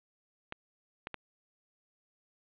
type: clicks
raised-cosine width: 0.3 ms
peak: -21 dBFS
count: 3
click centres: 0.524 / 1.071 / 1.143 s
effects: resampled to 8000 Hz + 8-bit